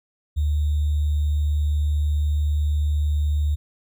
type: tone with sample-and-hold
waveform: sine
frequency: 74.5 Hz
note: D2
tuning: 25 cents sharp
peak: -18 dBFS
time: 0.36-3.56 s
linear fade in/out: 20 ms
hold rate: 3675 Hz
effects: none